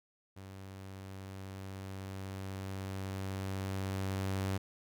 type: tone with level ramp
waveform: sawtooth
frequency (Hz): 96.2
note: G2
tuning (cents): -32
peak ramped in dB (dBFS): -43 to -28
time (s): 0.36-4.58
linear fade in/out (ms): 10
effects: none